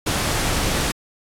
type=noise; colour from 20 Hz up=pink; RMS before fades=-21 dBFS; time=0.06-0.92 s; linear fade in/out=10 ms; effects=low-pass 11000 Hz 12 dB/octave + AAC 64 kbps